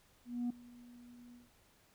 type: tone with ADSR envelope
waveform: sine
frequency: 242 Hz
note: B3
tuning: 35 cents flat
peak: -30 dBFS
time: 0.25-1.5 s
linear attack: 250 ms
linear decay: 6 ms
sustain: -23 dB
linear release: 160 ms
effects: tanh soft clip ceiling -32 dBFS + pink hiss -68 dBFS RMS until 1.94 s